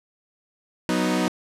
sawtooth chord, B major, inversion second, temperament equal, 185 / 246.9 / 311.1 Hz, F#3 / B3 / D#4, 0 / 0 / 0 cents, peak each -21 dBFS, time 0.89-1.28 s, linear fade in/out 0 ms, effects low-pass 10000 Hz 12 dB/octave

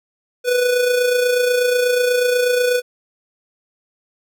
square tone with amplitude modulation, 493.9 Hz, B4, in tune, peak -13 dBFS, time 0.44-2.82 s, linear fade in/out 50 ms, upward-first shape sine, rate 28.2 Hz, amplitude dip 45%, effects none

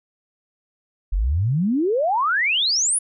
sine exponential sweep, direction up, 41.02 to 10548 Hz, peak -17 dBFS, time 1.12-2.99 s, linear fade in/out 10 ms, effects none

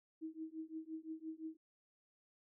sine tone with tremolo, 318.9 Hz, D#4, 43 cents sharp, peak -40 dBFS, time 0.21-1.57 s, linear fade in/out 20 ms, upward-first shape triangle, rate 5.8 Hz, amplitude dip 100%, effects none

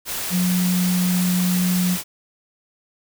sine tone in noise, 180.6 Hz, F#3, 42 cents flat, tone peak -17 dBFS, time 0.3-1.98 s, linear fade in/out 50 ms, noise white, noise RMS -27 dBFS, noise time 0.05-2.04 s, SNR +7 dB, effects none

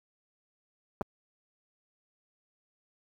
clicks, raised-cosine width 1 ms, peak -18 dBFS, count 2, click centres 1.011 / 1.016 s, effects high-pass 60 Hz 12 dB/octave + 9-bit

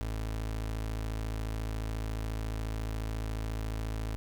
30% pulse tone, 54.2 Hz, A1, 25 cents flat, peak -30 dBFS, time 0.01-4.16 s, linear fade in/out 0 ms, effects none

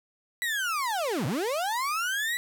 35% pulse linear two-way sweep, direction down then up, 1975.5 to 110 to 1975.5 Hz, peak -25 dBFS, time 0.42-2.37 s, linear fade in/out 0 ms, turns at 1.26 s, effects none

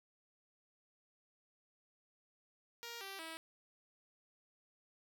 5% pulse tone with pitch steps, 469.4 / 390.2 / 324.3 Hz, A#4 / G4 / E4, +12 / -8 / -28 cents, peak -34 dBFS, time 2.83-3.37 s, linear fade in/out 0 ms, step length 180 ms, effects none

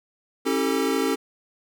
square tone cluster, 272.1 / 322.7 / 388.9 / 443.2 Hz, C#4 / E4 / G4 / A4, -32 / -37 / -14 / +13 cents, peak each -26 / -30 / -28 / -27 dBFS, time 0.45-1.16 s, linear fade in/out 20 ms, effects none

